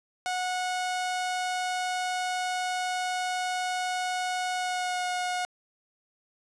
sawtooth tone with pitch glide, 732 to 724.4 Hz, F#5 to F#5, -19 to -37 cents, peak -24 dBFS, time 0.26-5.45 s, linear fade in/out 0 ms, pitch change -18 cents, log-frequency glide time 4.56-5.06 s, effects resampled to 22050 Hz + 10-bit

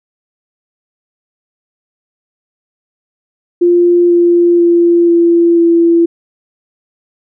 sine tone with pitch steps, 349.2 / 346.2 / 343.2 / 340.2 / 337.3 Hz, F4 / F4 / F4 / F4 / E4, 0 / -15 / -30 / -45 / +40 cents, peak -5 dBFS, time 3.61-6.06 s, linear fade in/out 10 ms, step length 490 ms, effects none

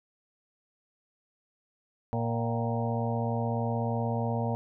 harmonic tone with a mistuned harmonic, 116.54 Hz, A#2, in tune, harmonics 1 / 2 / 4 / 5 / 6 / 7 / 8, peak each -30 / -33 / -36 / -37 / -38 / -38 / -39 dBFS, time 2.13-4.55 s, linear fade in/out 0 ms, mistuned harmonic 7, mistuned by -72 cents, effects none

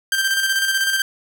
sawtooth tone with tremolo, 1574 Hz, G6, 7 cents sharp, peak -12 dBFS, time 0.12-1.02 s, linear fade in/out 2 ms, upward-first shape square, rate 16 Hz, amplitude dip 40%, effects none

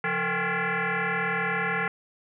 sine tone with frequency modulation, 174.61 Hz, F3, in tune, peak -24 dBFS, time 0.04-1.88 s, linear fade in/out 2 ms, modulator 311 Hz, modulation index 6.7, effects none

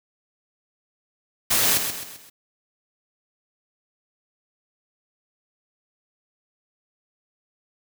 white noise with echo, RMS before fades -20 dBFS, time 1.5-1.78 s, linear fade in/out 10 ms, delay 130 ms, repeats 4, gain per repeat -7 dB, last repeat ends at 2.3 s, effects none

